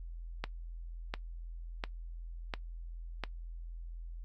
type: click train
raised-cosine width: 0.3 ms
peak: -19 dBFS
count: 5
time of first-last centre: 0.44-3.237 s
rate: 1.43 Hz
effects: noise-tail reverb RT60 0.1 s tail -18 dB re dry + added 42 Hz sine -41 dBFS peak until 4.24 s